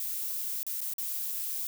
violet noise with dropouts, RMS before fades -34 dBFS, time 0-1.67 s, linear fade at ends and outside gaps 1 ms, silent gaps 0.631-0.666 / 0.806-0.814 / 0.937-0.982 s, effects none

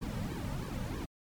brown noise with flanger, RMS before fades -37 dBFS, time 0.01-1.06 s, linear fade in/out 20 ms, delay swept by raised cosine 1.4 to 2.9 ms, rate 3.1 Hz, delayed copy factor -0.95, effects MP3 96 kbps

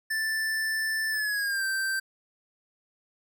square tone with pitch glide, 1764 to 1562.5 Hz, A6 to G6, +4 to -6 cents, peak -27 dBFS, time 0.1-2 s, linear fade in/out 10 ms, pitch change -210 cents, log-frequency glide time 1.1-1.65 s, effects none

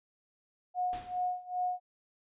sine tone with tremolo, 725 Hz, F#5, 35 cents flat, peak -28 dBFS, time 0.74-1.8 s, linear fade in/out 50 ms, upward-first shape sine, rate 2.5 Hz, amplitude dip 90%
pink noise with exponential decay, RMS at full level -44 dBFS, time 0.93-1.44 s, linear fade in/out 0 ms, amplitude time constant 110 ms
effects resampled to 8000 Hz

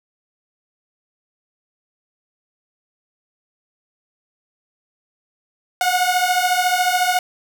sawtooth beating tone pair, 720 / 734 Hz, F#5 / F#5, -47 / -14 cents, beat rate 14 Hz, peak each -15 dBFS, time 5.81-7.19 s, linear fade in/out 2 ms, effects none

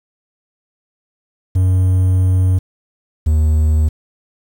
triangle tone pair in turn, 92.5 / 77.78 Hz, F#2 / D#2, 0 / 0 cents, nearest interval minor third, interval 300 cents, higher first, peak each -8 dBFS, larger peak neither, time 1.55-2.59 / 3.26-3.89 s, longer first, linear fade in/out 10 ms, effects 7-bit

